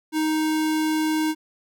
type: tone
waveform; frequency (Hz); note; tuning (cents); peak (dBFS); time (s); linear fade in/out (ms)
square; 312.1; D#4; +5; -21; 0.12-1.35; 50
effects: none